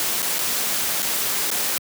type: noise with dropouts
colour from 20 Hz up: white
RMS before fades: -23 dBFS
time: 0-1.78 s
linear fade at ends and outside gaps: 1 ms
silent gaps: 0.221-0.226 / 0.385-0.39 / 1.022-1.027 / 1.504-1.514 s
effects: high-pass 150 Hz 12 dB/octave